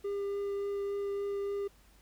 triangle tone with vibrato, 401.2 Hz, G4, 40 cents sharp, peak -30 dBFS, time 0.04-1.68 s, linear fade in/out 10 ms, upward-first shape triangle, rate 3.5 Hz, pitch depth 9 cents each way, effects added 50 Hz sine -61 dBFS peak until 2.01 s + pink hiss -64 dBFS RMS until 2.01 s

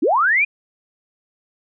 sine linear sweep, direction up, 241.1 to 2489 Hz, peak -13 dBFS, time 0.02-0.45 s, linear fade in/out 10 ms, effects none

